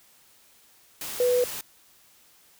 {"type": "tone in noise", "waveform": "sine", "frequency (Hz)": 493.9, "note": "B4", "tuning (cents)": 0, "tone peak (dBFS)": -19, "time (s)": [1.2, 1.44], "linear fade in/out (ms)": 2, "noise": "white", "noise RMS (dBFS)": -35, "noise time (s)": [1.01, 1.61], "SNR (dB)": 13, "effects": ["white hiss -58 dBFS RMS until 2.59 s"]}